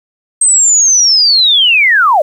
sine linear sweep, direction down, 8372 to 554.4 Hz, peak -5 dBFS, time 0.41-2.22 s, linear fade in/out 5 ms, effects 7-bit

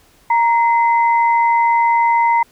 sine tone pair together, 933.2 / 2046 Hz, A#5 / C7, +2 / -39 cents, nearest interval octave + major second, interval 1359 cents, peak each -11 / -21 dBFS, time 0.3-2.43 s, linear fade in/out 5 ms, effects pink hiss -52 dBFS RMS until 2.51 s

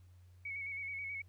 sine tone with vibrato, 2228 Hz, C#7, 8 cents sharp, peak -39 dBFS, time 0.45-1.22 s, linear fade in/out 5 ms, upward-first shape square, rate 9.3 Hz, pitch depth 29 cents each way, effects added 90 Hz sine -57 dBFS peak until 1.28 s + pink hiss -75 dBFS RMS until 1.28 s

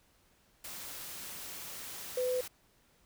sine tone in noise, 504 Hz, B4, 35 cents sharp, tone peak -29 dBFS, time 2.17-2.41 s, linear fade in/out 5 ms, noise white, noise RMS -44 dBFS, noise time 0.64-2.48 s, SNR +12 dB, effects pink hiss -68 dBFS RMS until 3.05 s

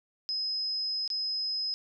sine tone with dropouts, 5080 Hz, D#8, 35 cents sharp, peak -29 dBFS, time 0.29-1.74 s, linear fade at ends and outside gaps 0 ms, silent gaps 1.077-1.102 s, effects none

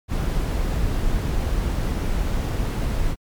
brown noise, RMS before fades -22 dBFS, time 0.08-3.16 s, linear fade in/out 50 ms, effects MP3 96 kbps

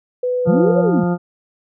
sine tone, 497.8 Hz, B4, 14 cents sharp, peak -16 dBFS, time 0.23-0.84 s, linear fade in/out 5 ms
harmonic tone, 175.5 Hz, F3, 9 cents sharp, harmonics 1 / 2 / 3 / 4 / 5 / 7 / 8, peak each -16 / -22 / -26 / -28 / -30 / -33 / -34 dBFS, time 0.45-1.18 s, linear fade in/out 50 ms
sine linear two-way sweep, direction up then down, 143.2 to 569 to 143.2 Hz, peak -14 dBFS, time 0.47-1.04 s, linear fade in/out 5 ms, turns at 0.79 s
effects none

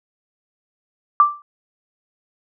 sine tone with exponential decay, 1174.7 Hz, D6, in tune, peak -5 dBFS, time 1.2-1.42 s, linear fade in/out 1 ms, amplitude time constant 46 ms, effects none

